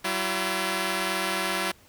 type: tone pair together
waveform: 5% pulse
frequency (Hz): 189.89 / 338.1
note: F#3 / E4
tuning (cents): +45 / +44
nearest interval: minor seventh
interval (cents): 999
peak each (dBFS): -18 / -16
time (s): 0.04-1.72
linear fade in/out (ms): 10
effects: pink hiss -56 dBFS RMS until 1.88 s